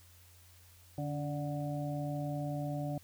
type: harmonic tone with a mistuned harmonic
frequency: 146.83 Hz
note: D3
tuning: in tune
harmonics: 1 / 2 / 4 / 5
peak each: -36 / -40 / -42 / -44 dBFS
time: 0.98-2.98 s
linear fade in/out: 2 ms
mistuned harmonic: 2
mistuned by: -48 cents
effects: added 88 Hz sine -59 dBFS peak until 3.03 s + white hiss -62 dBFS RMS until 3.03 s